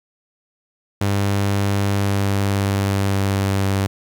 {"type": "tone with pitch glide", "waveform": "sawtooth", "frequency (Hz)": [100, 97.66], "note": ["G2", "G2"], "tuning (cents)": [35, -6], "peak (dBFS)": -13, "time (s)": [1.01, 3.87], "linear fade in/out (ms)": 5, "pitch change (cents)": -41, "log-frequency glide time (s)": [1.93, 3.65], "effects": ["9-bit"]}